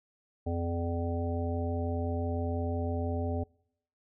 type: harmonic tone with a mistuned harmonic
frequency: 84.8 Hz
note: E2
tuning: 50 cents sharp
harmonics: 1 / 3 / 5 / 7 / 9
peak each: -31 / -36 / -38 / -39 / -41 dBFS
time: 0.46-3.44 s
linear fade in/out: 10 ms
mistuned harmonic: 1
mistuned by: +40 cents
effects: noise-tail reverb RT60 0.7 s tail -25 dB re dry